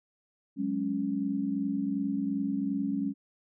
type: chord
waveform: sine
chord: F# suspended second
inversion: none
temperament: equal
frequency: 185 / 207.7 / 277.2 Hz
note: F#3 / G#3 / C#4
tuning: 0 / 0 / 0 cents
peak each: -36 / -32 / -30 dBFS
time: 0.56-3.14 s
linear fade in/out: 50 ms
effects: none